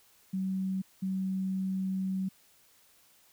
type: tone bursts at uneven times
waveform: sine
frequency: 189.7 Hz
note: F#3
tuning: 43 cents sharp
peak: -29 dBFS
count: 2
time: 0.33-0.82 / 1.02-2.29 s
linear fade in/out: 10 ms
effects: white hiss -63 dBFS RMS until 3.32 s